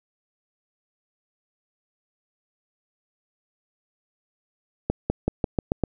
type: accelerating click train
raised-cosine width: 2 ms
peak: -8 dBFS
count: 7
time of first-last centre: 4.9-5.837 s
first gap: 200 ms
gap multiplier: 0.9
effects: none

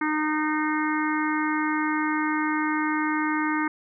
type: harmonic tone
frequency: 306.7 Hz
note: D#4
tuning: 25 cents flat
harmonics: 1 / 3 / 4 / 5 / 6 / 7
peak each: -25 / -30 / -31 / -32 / -33 / -33 dBFS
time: 0.01-3.68 s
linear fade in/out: 5 ms
effects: none

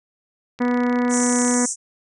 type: click train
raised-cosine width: 0.2 ms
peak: -21 dBFS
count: 32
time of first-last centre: 0.59-1.541 s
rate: 32.6 Hz
type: harmonic tone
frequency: 245.1 Hz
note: B3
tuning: 13 cents flat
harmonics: 1 / 2 / 3 / 4 / 5 / 6 / 7 / 8 / 9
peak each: -18 / -25 / -32 / -30 / -35 / -37 / -35 / -36 / -42 dBFS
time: 0.6-1.66 s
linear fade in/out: 10 ms
type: band-pass noise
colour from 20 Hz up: pink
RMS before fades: -25 dBFS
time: 1.09-1.76 s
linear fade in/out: 50 ms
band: 5800 to 9100 Hz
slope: 96 dB/octave
effects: none

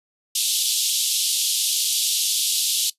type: band-pass noise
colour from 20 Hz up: pink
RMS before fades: -22 dBFS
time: 0.35-2.9 s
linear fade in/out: 5 ms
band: 3100 to 13000 Hz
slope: 48 dB/octave
effects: noise-tail reverb RT60 0.1 s tail -18 dB re dry + resampled to 32000 Hz

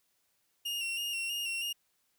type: tone with vibrato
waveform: 40% pulse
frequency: 2787 Hz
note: F7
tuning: 4 cents flat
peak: -32 dBFS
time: 0.65-1.73 s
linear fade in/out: 10 ms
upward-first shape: square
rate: 3.1 Hz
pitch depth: 33 cents each way
effects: white hiss -75 dBFS RMS until 2.18 s

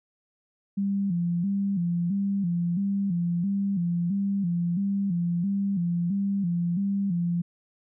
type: tone with vibrato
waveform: sine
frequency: 185 Hz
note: F#3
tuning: in tune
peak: -23 dBFS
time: 0.77-7.42 s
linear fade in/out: 10 ms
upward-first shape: square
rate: 1.5 Hz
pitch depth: 120 cents each way
effects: none

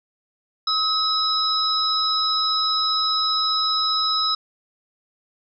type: tone cluster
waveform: sine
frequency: 1278 / 3905 / 5110 Hz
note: D#6 / B7 / D#8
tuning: +46 / -20 / +45 cents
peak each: -23 dBFS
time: 0.67-4.35 s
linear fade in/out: 5 ms
effects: none

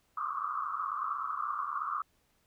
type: band-pass noise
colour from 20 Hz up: pink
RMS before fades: -35 dBFS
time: 0.17-2.02 s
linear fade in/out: 5 ms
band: 1100 to 1300 Hz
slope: 96 dB/octave
effects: pink hiss -72 dBFS RMS until 2.46 s

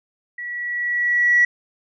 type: tone with level ramp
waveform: sine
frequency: 1936 Hz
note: B6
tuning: 35 cents flat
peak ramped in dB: -28 to -10 dBFS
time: 0.38-1.45 s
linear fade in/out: 5 ms
effects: tanh soft clip ceiling -6 dBFS

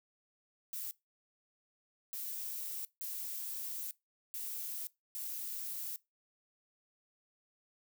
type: noise bursts at uneven times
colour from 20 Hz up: violet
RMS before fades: -41 dBFS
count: 5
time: 0.73-0.91 / 2.13-2.85 / 3.01-3.91 / 4.34-4.87 / 5.15-5.96 s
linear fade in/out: 0 ms
effects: noise-tail reverb RT60 0.2 s tail -21 dB re dry

